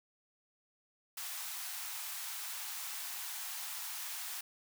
white high-pass noise, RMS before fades -42 dBFS, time 1.17-4.41 s, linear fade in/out 5 ms, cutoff 730 Hz, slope 48 dB/octave, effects none

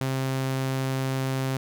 sawtooth tone, 132.7 Hz, C3, 25 cents sharp, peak -21 dBFS, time 0.01-1.57 s, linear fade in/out 0 ms, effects none

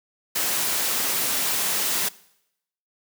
white noise, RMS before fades -24 dBFS, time 0.35-2.09 s, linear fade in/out 10 ms, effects noise-tail reverb RT60 0.8 s tail -21 dB re dry + high-pass 150 Hz 12 dB/octave

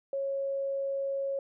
sine tone, 549 Hz, C#5, 17 cents flat, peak -29 dBFS, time 0.13-1.39 s, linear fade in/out 2 ms, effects none

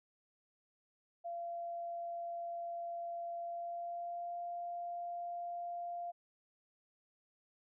sine tone with pitch glide, 686 to 695.6 Hz, F5 to F5, -31 to -7 cents, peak -39 dBFS, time 1.24-6.12 s, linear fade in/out 20 ms, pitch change +24 cents, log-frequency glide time 3.39-4.38 s, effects none

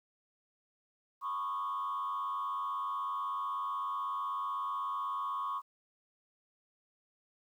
sine tone with frequency modulation, 1103 Hz, C#6, 9 cents flat, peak -32 dBFS, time 1.21-5.62 s, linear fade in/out 50 ms, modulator 96.1 Hz, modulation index 0.95, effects tanh soft clip ceiling -30 dBFS + 11-bit

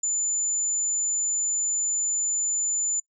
sine tone, 7040 Hz, A8, in tune, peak -23 dBFS, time 0.03-3 s, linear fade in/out 5 ms, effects noise-tail reverb RT60 0.1 s tail -22 dB re dry

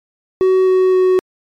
triangle tone with pitch steps, 375 / 372.8 / 370.7 Hz, F#4 / F#4 / F#4, +23 / +13 / +3 cents, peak -7 dBFS, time 0.41-1.19 s, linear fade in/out 0 ms, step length 260 ms, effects MP3 64 kbps

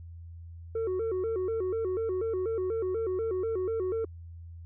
sine tone with vibrato, 408.8 Hz, G#4, 27 cents flat, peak -25 dBFS, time 0.75-4.05 s, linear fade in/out 5 ms, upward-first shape square, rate 4.1 Hz, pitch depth 170 cents each way, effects tanh soft clip ceiling -27 dBFS + added 84 Hz sine -42 dBFS peak until 4.65 s

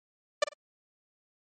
sawtooth tone with echo, 590 Hz, D5, 8 cents sharp, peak -16 dBFS, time 0.42-0.44 s, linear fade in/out 5 ms, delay 48 ms, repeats 2, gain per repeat -13 dB, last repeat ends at 0.536 s, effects MP3 32 kbps

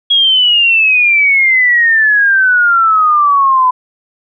sine exponential sweep, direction down, 3322 to 1001 Hz, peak -6 dBFS, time 0.1-3.71 s, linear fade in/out 10 ms, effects none

